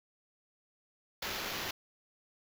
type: noise with sample-and-hold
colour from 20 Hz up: white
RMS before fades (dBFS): -38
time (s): 1.22-1.71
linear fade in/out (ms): 5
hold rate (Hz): 8820
effects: none